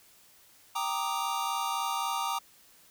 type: chord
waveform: square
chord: Eb major seventh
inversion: first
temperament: equal with one note detuned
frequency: 784 / 932.3 / 1180.8 / 1244.5 Hz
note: G5 / Bb5 / D6 / Eb6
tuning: 0 / 0 / +9 / 0 cents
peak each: -37 / -34 / -36 / -37 dBFS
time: 0.75-2.39 s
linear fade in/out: 10 ms
effects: white hiss -59 dBFS RMS until 2.9 s